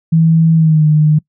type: tone with pitch glide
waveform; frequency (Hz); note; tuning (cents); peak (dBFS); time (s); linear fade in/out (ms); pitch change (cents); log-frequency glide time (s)
sine; 162.7 to 152.68; E3 to D#3; -22 to -32; -6; 0.12-1.19; 10; -110; 0.55-0.85
effects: noise-tail reverb RT60 0.1 s tail -24 dB re dry

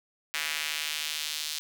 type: tone with high-pass filter sweep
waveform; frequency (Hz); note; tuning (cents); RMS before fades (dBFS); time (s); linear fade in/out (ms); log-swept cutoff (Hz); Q
square; 76.4; D#2; -31; -33; 0.34-1.59; 0; 2100 to 4000; 1.5
effects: 9-bit

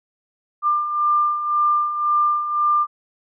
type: beating tone pair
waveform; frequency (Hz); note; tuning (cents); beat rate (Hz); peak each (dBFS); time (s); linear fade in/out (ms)
sine; 1193 / 1194.9; D6 / D6; +27 / +30; 1.9; -24 / -17; 0.62-2.87; 50
effects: none

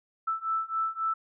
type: beating tone pair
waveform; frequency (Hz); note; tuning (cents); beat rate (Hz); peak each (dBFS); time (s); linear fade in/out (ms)
sine; 1318.5 / 1322.2; E6 / E6; 0 / +5; 3.7; -31 / -30; 0.27-1.14; 10
effects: none

